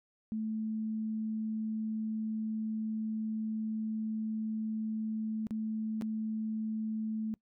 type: tone with dropouts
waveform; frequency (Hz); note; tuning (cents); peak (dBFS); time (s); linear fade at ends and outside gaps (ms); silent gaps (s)
sine; 218.6; A3; -11; -32; 0.32-7.34; 0; 5.469-5.508 / 6.012-6.021
effects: noise-tail reverb RT60 0.1 s tail -23 dB re dry